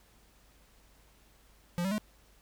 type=tone with pitch steps; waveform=square; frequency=174.61 / 192.63 / 212.5 Hz; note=F3 / G3 / G#3; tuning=0 / -30 / +40 cents; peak=-30 dBFS; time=1.78-1.981 s; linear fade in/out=0 ms; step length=67 ms; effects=added 50 Hz sine -63 dBFS peak until 2.41 s + pink hiss -64 dBFS RMS until 2.41 s